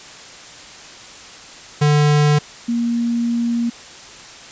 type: tone pair in turn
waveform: square / sine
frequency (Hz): 148.2 / 235.3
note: D3 / A#3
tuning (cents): +16 / +16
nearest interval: minor sixth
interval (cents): 800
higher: second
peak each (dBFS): -12 / -16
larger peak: first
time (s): 1.81-2.39 / 2.68-3.7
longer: second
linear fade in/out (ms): 10
effects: white hiss -38 dBFS RMS until 4.51 s + resampled to 16000 Hz